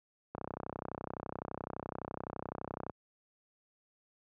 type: click train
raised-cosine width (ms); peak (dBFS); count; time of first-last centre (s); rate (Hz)
1; -24; 82; 0.35-2.897; 31.8
effects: high-pass 80 Hz 12 dB/octave